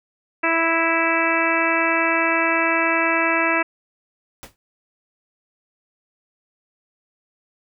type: harmonic tone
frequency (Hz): 329.6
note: E4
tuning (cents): 0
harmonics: 1 / 2 / 3 / 4 / 5 / 6 / 7 / 8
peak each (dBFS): -25 / -25 / -25 / -25 / -25 / -25 / -25 / -25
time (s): 0.43-3.63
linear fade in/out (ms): 10
type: noise with exponential decay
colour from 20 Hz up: pink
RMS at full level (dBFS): -33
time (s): 4.43-4.56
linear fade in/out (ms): 0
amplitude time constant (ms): 27
effects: none